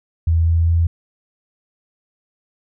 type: tone with pitch steps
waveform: sine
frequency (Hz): 82.41 / 83.13 / 83.85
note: E2 / E2 / E2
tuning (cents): 0 / +15 / +30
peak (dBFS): -12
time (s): 0.27-0.87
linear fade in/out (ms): 5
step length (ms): 200
effects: none